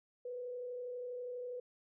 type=tone with frequency modulation; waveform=sine; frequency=493.9 Hz; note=B4; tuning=in tune; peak=-40 dBFS; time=0.25-1.6 s; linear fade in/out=5 ms; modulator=32.3 Hz; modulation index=0.33; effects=none